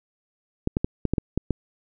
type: clicks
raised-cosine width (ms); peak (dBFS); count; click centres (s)
3; -9; 8; 0.674 / 0.769 / 0.845 / 1.053 / 1.136 / 1.182 / 1.376 / 1.507
effects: none